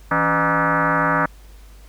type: tone with frequency modulation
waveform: sine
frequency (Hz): 164.81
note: E3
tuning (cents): 0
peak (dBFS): -15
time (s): 0.11-1.26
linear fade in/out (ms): 5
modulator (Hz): 222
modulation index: 7.1
effects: added 50 Hz sine -41 dBFS peak until 1.88 s + pink hiss -52 dBFS RMS until 1.88 s